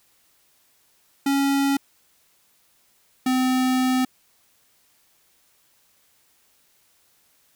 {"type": "tone pair in turn", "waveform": "square", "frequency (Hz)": [277.2, 256.7], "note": ["C#4", "C4"], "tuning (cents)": [0, -33], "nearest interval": "minor second", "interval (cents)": 133, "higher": "first", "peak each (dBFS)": -19, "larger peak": "neither", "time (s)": [[1.26, 1.77], [3.26, 4.05]], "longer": "second", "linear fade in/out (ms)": 5, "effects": ["white hiss -62 dBFS RMS until 7.55 s"]}